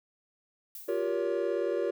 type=noise with exponential decay; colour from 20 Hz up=violet; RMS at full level=-41 dBFS; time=0.75-1.26 s; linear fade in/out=1 ms; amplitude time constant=110 ms
type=chord; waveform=triangle; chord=G half-diminished seventh; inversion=third; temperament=just; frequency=352.8 / 392 / 470.4 / 564.5 Hz; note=F4 / G4 / Bb4 / Db5; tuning=+18 / 0 / +16 / +31 cents; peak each=-31 dBFS; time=0.88-1.91 s; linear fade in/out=10 ms
effects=none